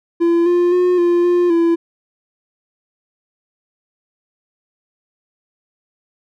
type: tone with pitch steps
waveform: triangle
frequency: 339.6 / 351.1 / 359.7 / 347.8 / 352.2 / 336.2 Hz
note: F4 / F4 / F#4 / F4 / F4 / E4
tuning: -48 / +9 / -49 / -7 / +15 / +34 cents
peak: -9 dBFS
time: 0.2-1.76 s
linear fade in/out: 20 ms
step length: 260 ms
effects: none